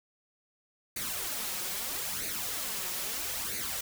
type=noise with flanger; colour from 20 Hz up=white; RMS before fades=-35 dBFS; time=0.96-3.81 s; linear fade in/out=5 ms; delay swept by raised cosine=0.46 to 5.56 ms; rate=0.77 Hz; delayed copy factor=+0.65; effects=none